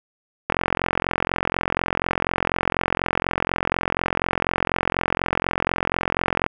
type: click train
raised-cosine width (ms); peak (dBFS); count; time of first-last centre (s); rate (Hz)
0.5; -4; 264; 0.5-6.464; 44.1
effects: none